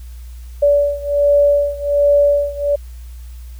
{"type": "beating tone pair", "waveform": "sine", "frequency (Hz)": [575, 576.3], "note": ["D5", "D5"], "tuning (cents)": [-37, -33], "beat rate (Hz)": 1.3, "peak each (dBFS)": [-13, -15], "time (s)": [0.62, 2.76], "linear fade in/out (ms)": 10, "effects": ["added 60 Hz sine -30 dBFS peak until 3.59 s", "white hiss -50 dBFS RMS until 3.59 s"]}